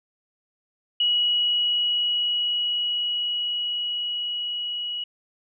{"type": "tone with level ramp", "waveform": "sine", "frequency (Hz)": 2916, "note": "F#7", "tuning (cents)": -26, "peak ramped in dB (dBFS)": [-18, -27], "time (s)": [1, 5.04], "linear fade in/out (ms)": 5, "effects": []}